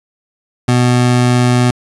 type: tone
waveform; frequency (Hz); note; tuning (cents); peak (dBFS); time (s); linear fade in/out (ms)
25% pulse; 123.47; B2; 0; -5; 0.68-1.71; 5
effects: resampled to 24000 Hz